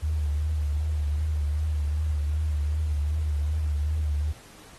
sine tone with vibrato, 75.4 Hz, D2, 46 cents sharp, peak -23 dBFS, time 0.02-4.33 s, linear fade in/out 20 ms, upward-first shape triangle, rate 2.6 Hz, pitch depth 64 cents each way, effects pink hiss -50 dBFS RMS until 4.78 s + AAC 32 kbps

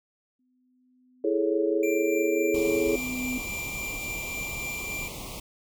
sine tone with exponential growth, 252.8 Hz, B3, 41 cents sharp, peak -28 dBFS, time 0.39-3.38 s, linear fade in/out 5 ms, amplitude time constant 650 ms
sine chord, A major seventh, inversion second, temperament equal, 329.6 / 415.3 / 440 / 554.4 Hz, E4 / G#4 / A4 / C#5, 0 / 0 / 0 / 0 cents, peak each -27 / -26 / -29 / -30 dBFS, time 1.24-2.96 s, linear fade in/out 5 ms
square tone with tremolo, 2365 Hz, D7, 12 cents sharp, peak -32 dBFS, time 1.83-5.08 s, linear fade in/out 2 ms, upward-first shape triangle, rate 3.6 Hz, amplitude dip 30%
pink band-stop noise, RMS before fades -38 dBFS, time 2.54-5.4 s, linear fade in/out 5 ms, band 1200 to 2100 Hz, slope 96 dB/octave
effects none

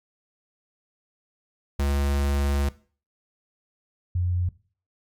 square / sine tone pair in turn, 70.4 / 89.08 Hz, C#2 / F2, +27 / +35 cents, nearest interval major third, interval 408 cents, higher second, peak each -22 / -21 dBFS, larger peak second, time 1.79-2.69 / 4.15-4.49 s, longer first, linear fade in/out 5 ms, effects noise-tail reverb RT60 0.4 s tail -18 dB re dry + MP3 96 kbps

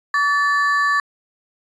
triangle ring-modulated tone, 1447 Hz, F#6, 39 cents flat, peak -10 dBFS, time 0.14-1 s, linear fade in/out 2 ms, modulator 304 Hz, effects resampled to 22050 Hz

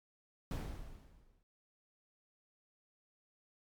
brown noise with exponential decay, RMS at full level -34 dBFS, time 0.51-1.43 s, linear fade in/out 1 ms, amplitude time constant 200 ms, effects MP3 96 kbps

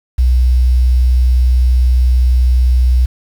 sine tone with quantisation, 62.3 Hz, B1, 16 cents sharp, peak -7 dBFS, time 0.18-3.06 s, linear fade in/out 10 ms, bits 6, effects none

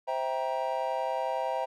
triangle chord, C dominant seventh, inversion none, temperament just, 523.3 / 654.1 / 784.9 / 941.9 Hz, C5 / E5 / G5 / Bb5, 0 / -14 / +2 / +18 cents, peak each -32 dBFS, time 0.07-1.66 s, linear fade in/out 20 ms, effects none

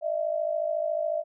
sine tone pair together, 611 / 665 Hz, D#5 / E5, -32 / +15 cents, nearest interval minor second, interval 147 cents, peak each -28 / -28 dBFS, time 0.01-1.24 s, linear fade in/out 50 ms, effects none

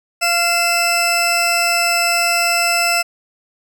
20% pulse tone pair together, 690.6 / 2637 Hz, F5 / E7, -20 / 0 cents, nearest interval octave + major seventh, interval 2320 cents, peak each -12 dBFS, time 0.21-3.03 s, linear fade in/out 20 ms, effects none

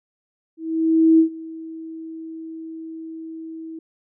sine tone with ADSR envelope, 323.3 Hz, E4, 34 cents flat, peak -9 dBFS, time 0.57-3.79 s, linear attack 620 ms, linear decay 99 ms, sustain -22 dB, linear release 4 ms, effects none

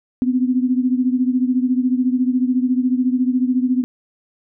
sine beating tone pair, 249.8 / 263.8 Hz, B3 / C4, +20 / +14 cents, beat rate 14 Hz, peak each -16 / -20 dBFS, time 0.22-3.84 s, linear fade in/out 0 ms, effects none

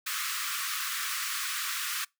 pink high-pass noise, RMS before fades -33 dBFS, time 0.06-2.05 s, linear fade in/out 10 ms, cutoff 1100 Hz, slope 96 dB/octave, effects noise-tail reverb RT60 0.2 s tail -25 dB re dry

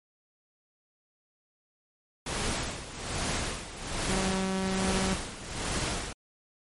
pink noise with tremolo, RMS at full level -30 dBFS, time 2.26-6.13 s, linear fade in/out 5 ms, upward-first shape sine, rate 1.2 Hz, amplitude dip 75%
sawtooth tone, 190 Hz, F#3, 46 cents sharp, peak -24 dBFS, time 4.08-5.15 s, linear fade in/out 20 ms
effects MP3 48 kbps

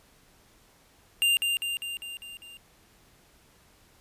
square tone with echo, 2794 Hz, F7, in tune, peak -21 dBFS, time 1.22-1.37 s, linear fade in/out 0 ms, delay 200 ms, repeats 6, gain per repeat -4 dB, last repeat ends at 2.57 s, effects pink hiss -60 dBFS RMS until 4 s + resampled to 32000 Hz

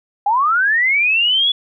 sine linear sweep, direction up, 784 to 3435 Hz, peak -12 dBFS, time 0.26-1.52 s, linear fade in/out 5 ms, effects none

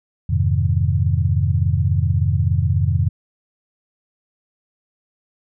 sine chord, F minor seventh, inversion none, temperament equal, 87.31 / 103.83 / 130.81 / 155.56 Hz, F2 / Ab2 / C3 / Eb3, 0 / 0 / 0 / 0 cents, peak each -18 / -20 / -21 / -24 dBFS, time 0.29-3.09 s, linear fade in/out 10 ms, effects none

